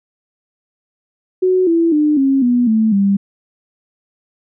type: tone with pitch steps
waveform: sine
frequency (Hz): 370 / 333.5 / 300.5 / 270.9 / 244.1 / 220 / 198.28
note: F#4 / E4 / D4 / C#4 / B3 / A3 / G3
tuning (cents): 0 / +20 / +40 / -40 / -20 / 0 / +20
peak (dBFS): -10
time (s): 1.42-3.17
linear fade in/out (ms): 10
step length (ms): 250
effects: none